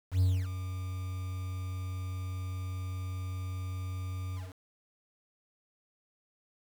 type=tone with ADSR envelope; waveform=triangle; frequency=92.5 Hz; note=F#2; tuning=in tune; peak=-19 dBFS; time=0.11-4.55 s; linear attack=95 ms; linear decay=260 ms; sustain=-13 dB; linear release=190 ms; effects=tanh soft clip ceiling -15 dBFS + 8-bit